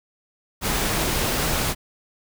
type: noise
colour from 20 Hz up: pink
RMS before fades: -23 dBFS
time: 0.61-1.75 s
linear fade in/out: 50 ms
effects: none